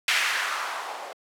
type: noise with low-pass filter sweep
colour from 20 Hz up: violet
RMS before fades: -28 dBFS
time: 0.08-1.13 s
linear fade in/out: 2 ms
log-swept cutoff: 2300 to 620 Hz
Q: 1.8
effects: high-pass 400 Hz 12 dB/octave